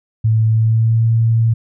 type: tone with pitch glide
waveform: sine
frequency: 110.8 to 113.92 Hz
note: A2 to A#2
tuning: +13 to -39 cents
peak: -10 dBFS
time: 0.24-1.54 s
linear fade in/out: 10 ms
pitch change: +48 cents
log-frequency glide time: 0.5-1.05 s
effects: none